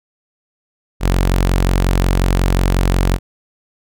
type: tone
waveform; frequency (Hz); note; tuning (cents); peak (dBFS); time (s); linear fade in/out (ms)
sawtooth; 45.55; F#1; -26; -8; 1-3.19; 50
effects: none